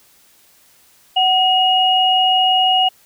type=tone pair together; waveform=sine; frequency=747.5 / 2878 Hz; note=F#5 / F#7; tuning=+17 / -49 cents; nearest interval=octave + major seventh; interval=2334 cents; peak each=-14 dBFS; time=1.16-2.89 s; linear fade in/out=10 ms; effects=white hiss -52 dBFS RMS until 3.05 s